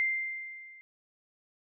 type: tone with level ramp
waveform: sine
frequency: 2093 Hz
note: C7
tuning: in tune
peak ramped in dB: -24 to -50 dBFS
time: 0-0.81 s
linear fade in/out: 0 ms
effects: none